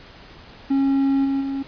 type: tone with level steps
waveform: triangle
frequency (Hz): 273.2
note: C#4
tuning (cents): -25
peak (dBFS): -14 / -17 / -21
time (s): 0.7-1.63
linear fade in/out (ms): 10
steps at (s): 1.24 / 1.4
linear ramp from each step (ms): 20
effects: pink hiss -44 dBFS RMS until 1.67 s + resampled to 11025 Hz